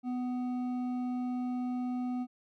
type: tone with hard clipping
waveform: sine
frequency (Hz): 249.1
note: B3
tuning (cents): +15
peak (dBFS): -33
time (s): 0.03-2.27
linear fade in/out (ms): 50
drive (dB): 7
effects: none

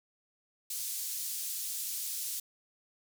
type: band-pass noise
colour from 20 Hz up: white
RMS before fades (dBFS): -37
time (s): 0.7-2.4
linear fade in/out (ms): 5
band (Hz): 5200 to 16000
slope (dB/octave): 12
effects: none

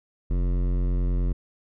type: tone with hard clipping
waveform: sine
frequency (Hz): 44.72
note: F1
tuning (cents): +42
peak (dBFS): -23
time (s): 0.3-1.33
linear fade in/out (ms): 10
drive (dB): 15
effects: none

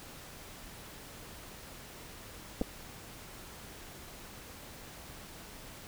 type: clicks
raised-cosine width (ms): 2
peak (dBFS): -18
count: 2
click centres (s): 2.613 / 2.617
effects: pink hiss -49 dBFS RMS until 5.87 s

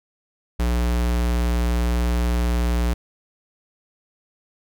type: tone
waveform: square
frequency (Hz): 59.6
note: A#1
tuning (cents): +39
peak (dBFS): -19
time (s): 0.59-2.94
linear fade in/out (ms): 10
effects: none

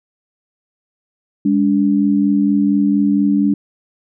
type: tone pair together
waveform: sine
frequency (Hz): 203.4 / 287.7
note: G#3 / D4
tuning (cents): -36 / -36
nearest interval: tritone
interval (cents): 600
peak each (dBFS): -14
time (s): 1.45-3.54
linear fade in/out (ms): 5
effects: none

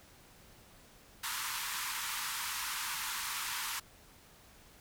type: band-pass noise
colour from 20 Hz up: pink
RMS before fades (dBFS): -38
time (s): 1.23-3.8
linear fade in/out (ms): 10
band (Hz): 890 to 16000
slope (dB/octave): 96
effects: pink hiss -59 dBFS RMS until 4.8 s

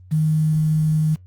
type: tone with quantisation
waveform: sine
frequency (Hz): 155.56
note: D#3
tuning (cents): 0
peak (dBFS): -15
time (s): 0.11-1.16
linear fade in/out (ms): 20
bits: 7
effects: added 91 Hz sine -42 dBFS peak until 1.26 s + Opus 24 kbps

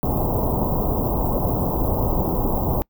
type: band-stop noise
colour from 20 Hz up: pink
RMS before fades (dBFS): -21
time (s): 0.03-2.82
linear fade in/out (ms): 0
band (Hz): 1000 to 15000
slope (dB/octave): 48
effects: noise-tail reverb RT60 0.1 s tail -26 dB re dry

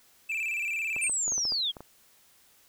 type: tone with vibrato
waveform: triangle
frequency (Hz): 2489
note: D#7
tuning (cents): 0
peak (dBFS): -27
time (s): 0.29-1.09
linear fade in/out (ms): 10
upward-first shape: square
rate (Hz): 18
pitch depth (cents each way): 90
type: clicks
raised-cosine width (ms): 1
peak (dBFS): -28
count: 9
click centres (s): 0.964 / 1.096 / 1.279 / 1.321 / 1.38 / 1.453 / 1.522 / 1.768 / 1.806
type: linear sweep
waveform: sine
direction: down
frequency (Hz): 9040 to 3136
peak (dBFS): -26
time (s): 1.01-1.72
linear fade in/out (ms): 20
effects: white hiss -61 dBFS RMS until 2.68 s

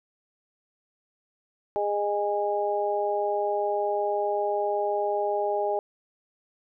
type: harmonic tone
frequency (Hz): 205.3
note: G#3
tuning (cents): -20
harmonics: 2 / 3 / 4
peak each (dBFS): -28 / -28 / -28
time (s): 1.76-5.79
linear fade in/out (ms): 0
effects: none

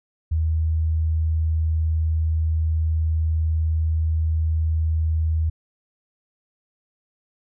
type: tone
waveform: sine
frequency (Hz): 79.7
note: D#2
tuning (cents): +42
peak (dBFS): -18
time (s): 0.31-5.5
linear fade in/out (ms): 10
effects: none

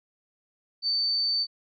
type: tone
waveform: sine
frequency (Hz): 4556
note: C#8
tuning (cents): +47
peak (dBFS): -23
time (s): 0.82-1.47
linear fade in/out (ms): 50
effects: none

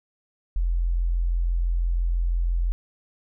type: tone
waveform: sine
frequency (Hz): 43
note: F1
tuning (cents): -26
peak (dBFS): -20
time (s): 0.56-2.72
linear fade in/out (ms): 0
effects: none

